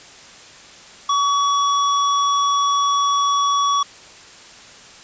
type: tone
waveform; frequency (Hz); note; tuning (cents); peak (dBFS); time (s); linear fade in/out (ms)
square; 1132; C#6; +36; -16; 1.09-3.83; 5
effects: white hiss -42 dBFS RMS until 5.03 s + resampled to 16000 Hz